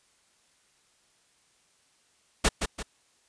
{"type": "noise with echo", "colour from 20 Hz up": "pink", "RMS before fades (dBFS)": -21, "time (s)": [2.44, 2.49], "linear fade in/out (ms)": 10, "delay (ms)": 170, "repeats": 2, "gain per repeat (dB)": -7, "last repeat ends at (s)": 2.83, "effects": ["white hiss -66 dBFS RMS until 3.28 s", "resampled to 22050 Hz"]}